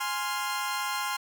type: chord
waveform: sawtooth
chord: F minor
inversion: first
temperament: equal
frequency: 830.6 / 1046.5 / 1396.9 Hz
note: Ab5 / C6 / F6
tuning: 0 / 0 / 0 cents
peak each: -31 / -28 / -31 dBFS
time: 0-1.17 s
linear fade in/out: 10 ms
effects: none